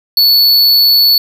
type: tone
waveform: square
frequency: 4435 Hz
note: C#8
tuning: in tune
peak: -6 dBFS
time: 0.17-1.18 s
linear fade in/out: 2 ms
effects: none